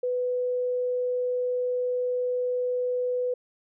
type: tone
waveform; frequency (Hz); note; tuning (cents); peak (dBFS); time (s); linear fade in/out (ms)
sine; 497.1; B4; +11; -24; 0.03-3.34; 5
effects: none